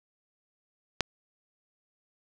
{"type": "click", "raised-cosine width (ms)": 0.2, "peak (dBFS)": -7, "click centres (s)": 1.007, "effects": []}